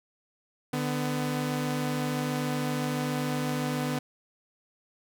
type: tone pair together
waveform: sawtooth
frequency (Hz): 148.89 / 250.2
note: D3 / B3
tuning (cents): +24 / +23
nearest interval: major sixth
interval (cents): 899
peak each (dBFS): -27 / -26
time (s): 0.73-3.99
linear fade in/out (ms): 5
effects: none